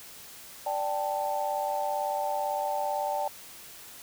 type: chord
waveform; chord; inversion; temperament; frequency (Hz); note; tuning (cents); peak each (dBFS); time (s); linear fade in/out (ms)
sine; D suspended fourth; none; just; 587.3 / 783.1 / 881; D5 / G5 / A5; 0 / -2 / +2; -32 / -31 / -32; 0.66-3.28; 5
effects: white hiss -47 dBFS RMS until 4.02 s